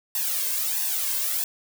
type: noise with flanger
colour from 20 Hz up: blue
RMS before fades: -26 dBFS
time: 0.15-1.44 s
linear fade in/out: 2 ms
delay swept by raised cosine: 1.1 to 1.9 ms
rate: 1.5 Hz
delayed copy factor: +0.85
effects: none

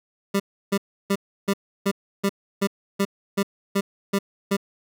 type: tone bursts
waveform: 25% pulse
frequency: 198.3 Hz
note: G3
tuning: 20 cents sharp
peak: -15 dBFS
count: 12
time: 0.34-4.568 s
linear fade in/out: 10 ms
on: 59 ms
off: 320 ms
effects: none

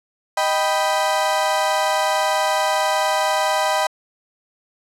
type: chord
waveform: 35% pulse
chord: Eb augmented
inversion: none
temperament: equal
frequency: 622.3 / 784 / 987.8 Hz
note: Eb5 / G5 / B5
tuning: 0 / 0 / 0 cents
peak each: -20 dBFS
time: 0.37-3.87 s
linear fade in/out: 5 ms
effects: low-pass 11000 Hz 12 dB/octave

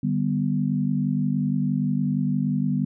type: chord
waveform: sine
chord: G major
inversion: second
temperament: equal with one note detuned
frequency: 149.74 / 196 / 246.9 Hz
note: D3 / G3 / B3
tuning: +34 / 0 / 0 cents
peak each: -25 dBFS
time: 0.03-2.85 s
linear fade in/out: 5 ms
effects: none

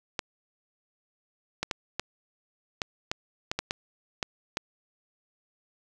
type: clicks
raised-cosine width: 0.2 ms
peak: -11 dBFS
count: 11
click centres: 0.192 / 1.63 / 1.712 / 1.996 / 2.818 / 3.115 / 3.515 / 3.59 / 3.709 / 4.228 / 4.571 s
effects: none

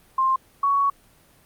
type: tone pair in turn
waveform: sine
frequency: 1055 / 1117.7 Hz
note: C6 / C#6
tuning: +14 / +14 cents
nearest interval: minor second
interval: 100 cents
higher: second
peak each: -17 dBFS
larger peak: neither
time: 0.18-0.36 / 0.63-0.9 s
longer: second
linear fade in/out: 5 ms
effects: pink hiss -56 dBFS RMS until 1.45 s + Opus 32 kbps

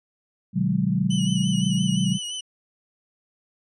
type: chord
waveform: sine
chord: G# half-diminished seventh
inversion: first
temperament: equal with one note detuned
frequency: 123.47 / 149.83 / 185 / 207.7 Hz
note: B2 / D3 / F#3 / G#3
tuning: 0 / +35 / 0 / 0 cents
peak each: -28 / -26 / -22 / -27 dBFS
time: 0.53-2.19 s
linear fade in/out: 50 ms
type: tone with vibrato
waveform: sawtooth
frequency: 2960 Hz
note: F#7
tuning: in tune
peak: -26 dBFS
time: 1.1-2.41 s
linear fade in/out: 10 ms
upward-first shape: sine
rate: 5.8 Hz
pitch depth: 45 cents each way
effects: resampled to 24000 Hz

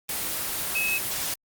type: tone in noise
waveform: sine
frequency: 2575 Hz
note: E7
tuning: 41 cents flat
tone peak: -24 dBFS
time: 0.75-0.98 s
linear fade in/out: 2 ms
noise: white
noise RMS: -29 dBFS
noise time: 0.09-1.34 s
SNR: +2 dB
effects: Opus 24 kbps

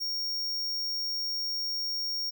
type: tone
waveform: square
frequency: 5550 Hz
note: F8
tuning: 12 cents flat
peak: -30 dBFS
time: 0-2.31 s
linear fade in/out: 20 ms
effects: none

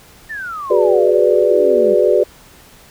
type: exponential sweep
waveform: sine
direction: down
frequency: 1835 to 192.2 Hz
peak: -23 dBFS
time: 0.29-1.95 s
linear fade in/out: 20 ms
type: chord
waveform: sine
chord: G# half-diminished seventh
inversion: third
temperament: equal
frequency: 370 / 415.3 / 493.9 / 587.3 Hz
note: F#4 / G#4 / B4 / D5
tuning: 0 / 0 / 0 / 0 cents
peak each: -15 / -15 / -15 / -15 dBFS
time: 0.7-2.24 s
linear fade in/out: 10 ms
effects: pink hiss -44 dBFS RMS until 2.9 s

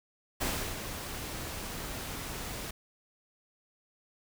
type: noise with ADSR envelope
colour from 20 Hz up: pink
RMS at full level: -31 dBFS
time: 0.4-2.71 s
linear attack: 18 ms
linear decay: 330 ms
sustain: -8 dB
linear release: 6 ms
effects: none

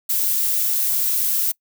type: noise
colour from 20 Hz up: violet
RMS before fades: -20 dBFS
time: 0.09-1.52 s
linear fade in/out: 10 ms
effects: noise-tail reverb RT60 0.1 s tail -24 dB re dry

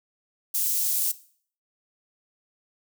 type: high-pass noise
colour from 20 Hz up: white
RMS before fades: -25 dBFS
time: 0.54-1.12 s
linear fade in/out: 10 ms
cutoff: 7500 Hz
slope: 12 dB/octave
effects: noise-tail reverb RT60 0.5 s tail -17 dB re dry

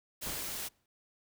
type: noise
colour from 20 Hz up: white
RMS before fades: -39 dBFS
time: 0.21-0.69 s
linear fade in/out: 20 ms
type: noise with exponential decay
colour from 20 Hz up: pink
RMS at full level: -40 dBFS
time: 0.26-0.86 s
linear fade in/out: 2 ms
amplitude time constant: 130 ms
effects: none

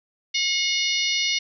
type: harmonic tone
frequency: 723 Hz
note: F#5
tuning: 40 cents flat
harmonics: 3 / 4 / 5 / 6 / 7 / 8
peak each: -26 / -27 / -28 / -29 / -29 / -30 dBFS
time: 0.34-1.39 s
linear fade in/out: 10 ms
effects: none

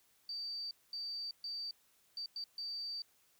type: tone bursts at uneven times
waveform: sine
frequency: 4631 Hz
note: D8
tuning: 25 cents flat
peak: -39 dBFS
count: 6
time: 0.29-0.71 / 0.93-1.31 / 1.44-1.71 / 2.17-2.26 / 2.36-2.44 / 2.58-3.02 s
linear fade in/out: 2 ms
effects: white hiss -71 dBFS RMS until 3.39 s

